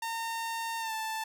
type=tone with pitch glide; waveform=sawtooth; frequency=913 to 881.9 Hz; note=A#5 to A5; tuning=-36 to +4 cents; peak=-29 dBFS; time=0.02-1.24 s; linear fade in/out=5 ms; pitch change=-60 cents; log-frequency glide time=0.79-0.93 s; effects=none